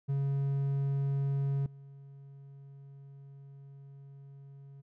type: tone with level steps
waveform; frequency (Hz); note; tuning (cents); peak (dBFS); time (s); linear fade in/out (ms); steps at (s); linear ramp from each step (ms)
triangle; 138.59; C#3; 0; -26 / -46; 0.08-4.82; 20; 1.66; 2
effects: none